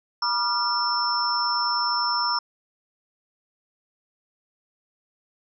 sine tone cluster, 969 / 1198 / 1386 / 5350 Hz, B5 / D6 / F6 / E8, -33 / +34 / -14 / +25 cents, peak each -26 / -28 / -30 / -25 dBFS, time 0.22-2.39 s, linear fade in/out 5 ms, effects none

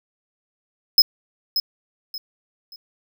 square tone with echo, 5120 Hz, D#8, 49 cents sharp, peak -9 dBFS, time 0.98-1.02 s, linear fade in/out 2 ms, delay 580 ms, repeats 3, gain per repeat -10 dB, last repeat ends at 2.76 s, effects none

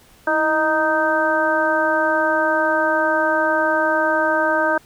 harmonic tone with a mistuned harmonic, 311.1 Hz, D#4, in tune, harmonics 1 / 2 / 3 / 4 / 5, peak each -25 / -20 / -22 / -25 / -20 dBFS, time 0.27-4.78 s, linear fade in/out 5 ms, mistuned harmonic 1, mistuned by +69 cents, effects pink hiss -51 dBFS RMS until 4.85 s

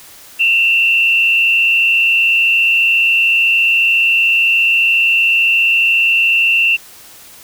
sine tone with frequency modulation, 2717 Hz, F7, 48 cents flat, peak -9 dBFS, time 0.39-6.77 s, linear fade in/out 20 ms, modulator 103 Hz, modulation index 0.72, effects white hiss -39 dBFS RMS until 7.43 s

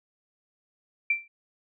sine tone with exponential decay, 2349 Hz, D7, in tune, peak -18 dBFS, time 1.1-1.28 s, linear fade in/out 5 ms, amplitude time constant 38 ms, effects none

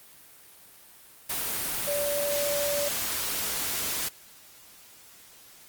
sine tone in noise, 578 Hz, D5, 28 cents flat, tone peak -27 dBFS, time 1.87-2.89 s, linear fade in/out 10 ms, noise white, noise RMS -30 dBFS, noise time 1.29-4.09 s, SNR 0 dB, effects white hiss -52 dBFS RMS until 5.68 s + Opus 32 kbps

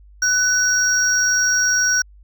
triangle tone pair together, 1494 / 5646 Hz, F#6 / F8, +16 / +18 cents, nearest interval octave + major seventh, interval 2302 cents, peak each -16 dBFS, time 0.22-2.02 s, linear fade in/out 5 ms, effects added 50 Hz sine -43 dBFS peak until 2.23 s

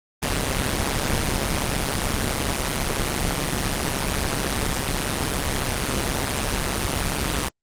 pink noise with amplitude modulation, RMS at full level -19 dBFS, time 0.22-7.49 s, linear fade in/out 10 ms, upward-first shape sine, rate 138 Hz, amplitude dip 90%, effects low-pass 11000 Hz 12 dB/octave + Opus 32 kbps

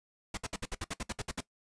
pink noise bursts, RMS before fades -36 dBFS, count 12, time 0.34-1.407 s, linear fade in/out 5 ms, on 33 ms, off 61 ms, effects noise-tail reverb RT60 0.1 s tail -18 dB re dry + resampled to 22050 Hz

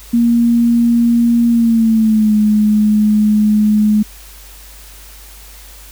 sine tone with pitch glide, 235.1 to 211.9 Hz, A#3 to G#3, +15 to +35 cents, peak -8 dBFS, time 0.13-4.03 s, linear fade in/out 10 ms, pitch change -180 cents, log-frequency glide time 1.49-2.35 s, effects added 50 Hz sine -37 dBFS peak until 5.91 s + white hiss -39 dBFS RMS until 5.91 s

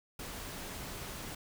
pink noise, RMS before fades -43 dBFS, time 0.19-1.35 s, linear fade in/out 5 ms, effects none

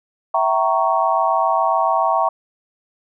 sine chord, E diminished seventh, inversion none, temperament equal with one note detuned, 659.3 / 766.5 / 932.3 / 1108.7 Hz, E5 / G5 / Bb5 / Db6, 0 / -39 / 0 / 0 cents, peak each -20 dBFS, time 0.34-2.29 s, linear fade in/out 5 ms, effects none

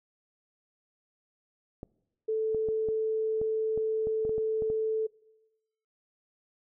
clicks, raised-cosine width 2 ms, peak -26 dBFS, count 12, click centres 1.831 / 2.547 / 2.687 / 2.887 / 3.415 / 3.776 / 4.071 / 4.251 / 4.294 / 4.381 / 4.622 / 4.701 s
sine tone, 439.2 Hz, A4, 3 cents flat, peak -26 dBFS, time 2.28-5.07 s, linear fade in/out 10 ms
effects noise-tail reverb RT60 1.0 s tail -23 dB re dry

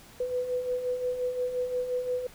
sine beating tone pair, 493.9 / 499.6 Hz, B4 / B4, 0 / +20 cents, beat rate 5.7 Hz, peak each -36 / -28 dBFS, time 0.2-2.27 s, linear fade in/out 5 ms, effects pink hiss -52 dBFS RMS until 2.34 s

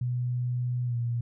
sine tone with pitch glide, 123.47 to 118.78 Hz, B2 to A#2, 0 to +33 cents, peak -26 dBFS, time 0.01-1.21 s, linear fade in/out 5 ms, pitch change -67 cents, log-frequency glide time 0.85-0.96 s, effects none

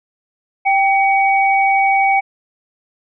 sine tone pair together, 784 / 2256 Hz, G5 / C#7, 0 / +30 cents, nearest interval octave + tritone, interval 1830 cents, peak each -12 / -16 dBFS, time 0.65-2.21 s, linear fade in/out 20 ms, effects none

